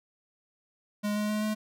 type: tone with pitch steps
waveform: square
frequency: 207.7 / 209.9 / 212.1 / 214.3 Hz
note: G#3 / G#3 / G#3 / A3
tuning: 0 / +19 / +37 / -45 cents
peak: -28 dBFS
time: 1.03-1.55 s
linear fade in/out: 20 ms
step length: 130 ms
effects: none